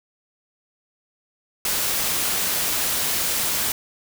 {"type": "noise", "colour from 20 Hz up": "white", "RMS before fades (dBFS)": -23, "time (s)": [1.65, 3.72], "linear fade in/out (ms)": 2, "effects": []}